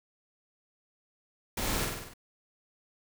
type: noise with echo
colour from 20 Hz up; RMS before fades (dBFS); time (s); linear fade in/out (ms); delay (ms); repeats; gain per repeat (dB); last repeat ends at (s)
pink; -33; 1.57-1.85; 5; 48; 6; -3; 2.138
effects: none